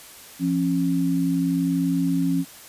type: tone pair together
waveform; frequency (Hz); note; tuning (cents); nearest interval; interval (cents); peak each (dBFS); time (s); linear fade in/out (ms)
sine; 171.6 / 272.4; F3 / C#4; -30 / -30; minor sixth; 800; -23 / -21; 0.39-2.45; 50
effects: white hiss -44 dBFS RMS until 2.68 s + resampled to 32000 Hz